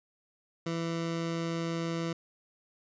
20% pulse tone, 166.4 Hz, E3, 17 cents sharp, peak -26 dBFS, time 0.66-2.13 s, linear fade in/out 5 ms, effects resampled to 16000 Hz

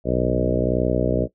harmonic tone with a mistuned harmonic, 61.74 Hz, B1, in tune, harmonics 1 / 2 / 3 / 4 / 5 / 6 / 7 / 8 / 9 / 10, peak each -27 / -27 / -27 / -27 / -27 / -27 / -27 / -27 / -27 / -27 dBFS, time 0.04-1.28 s, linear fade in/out 50 ms, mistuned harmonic 2, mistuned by +17 cents, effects noise-tail reverb RT60 0.1 s tail -17 dB re dry

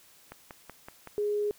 click train, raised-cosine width 0.5 ms, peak -27 dBFS, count 5, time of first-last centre 0.32-1.073 s, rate 5.31 Hz
sine tone, 415.3 Hz, G#4, in tune, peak -26 dBFS, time 1.18-1.51 s, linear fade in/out 0 ms
effects white hiss -58 dBFS RMS until 1.58 s

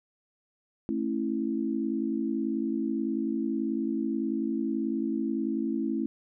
sine chord, A major, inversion none, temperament equal with one note detuned, 220 / 271.3 / 329.6 Hz, A3 / C#4 / E4, 0 / -37 / 0 cents, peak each -31 dBFS, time 0.89-6.06 s, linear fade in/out 0 ms, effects none

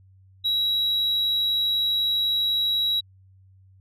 sine tone, 3876 Hz, B7, 33 cents flat, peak -18 dBFS, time 0.44-3.01 s, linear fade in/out 20 ms, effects tanh soft clip ceiling -19 dBFS + added 95 Hz sine -51 dBFS peak until 3.8 s

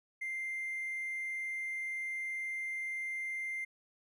triangle tone with hard clipping, 2093 Hz, C7, in tune, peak -36 dBFS, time 0.21-3.65 s, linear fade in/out 10 ms, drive 4 dB, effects none

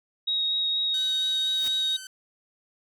sine tone with vibrato, 3776 Hz, A#7, 22 cents sharp, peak -23 dBFS, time 0.27-1.97 s, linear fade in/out 10 ms, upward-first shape sine, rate 4.2 Hz, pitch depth 10 cents each way
10% pulse tone with pitch glide, 1520 to 1529.7 Hz, F#6 to G6, +46 to -43 cents, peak -30 dBFS, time 0.94-2.07 s, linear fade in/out 2 ms, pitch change +11 cents, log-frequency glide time 1.12-1.5 s
white noise with exponential growth, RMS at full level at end -35 dBFS, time 1.48-1.68 s, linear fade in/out 0 ms, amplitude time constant 43 ms
effects none

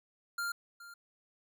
square tone with echo, 1396.9 Hz, F6, in tune, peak -34 dBFS, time 0.38-0.52 s, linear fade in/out 5 ms, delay 420 ms, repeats 1, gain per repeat -15 dB, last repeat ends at 0.94 s, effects none

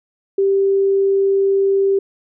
sine tone, 392 Hz, G4, in tune, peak -12 dBFS, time 0.38-1.99 s, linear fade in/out 5 ms, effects none

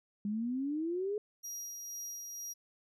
sine exponential sweep, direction up, 200.8 to 427.7 Hz, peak -32 dBFS, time 0.25-1.18 s, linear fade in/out 2 ms
35% pulse tone with tremolo, 5720 Hz, F8, 41 cents sharp, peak -37 dBFS, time 1.43-2.54 s, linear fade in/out 20 ms, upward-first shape sine, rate 2.1 Hz, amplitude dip 30%
effects none

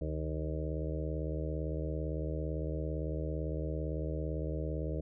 harmonic tone with a mistuned harmonic, 77.78 Hz, D#2, in tune, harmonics 1 / 2 / 4 / 5 / 6 / 7 / 8, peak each -36 / -39 / -42 / -46 / -43 / -44 / -47 dBFS, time 0.01-5.01 s, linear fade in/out 5 ms, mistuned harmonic 1, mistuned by -130 cents, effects none

